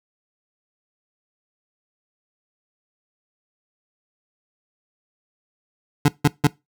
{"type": "tone bursts", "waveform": "25% pulse", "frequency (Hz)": 145.6, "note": "D3", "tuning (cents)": -15, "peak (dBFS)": -8, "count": 3, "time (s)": [6.05, 6.472], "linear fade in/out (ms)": 5, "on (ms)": 34, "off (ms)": 160, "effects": ["noise-tail reverb RT60 0.2 s tail -21 dB re dry"]}